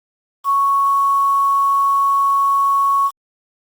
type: tone with quantisation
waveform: sine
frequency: 1108.7 Hz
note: C#6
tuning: in tune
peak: -12 dBFS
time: 0.44-3.11 s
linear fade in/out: 50 ms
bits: 6
effects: Opus 24 kbps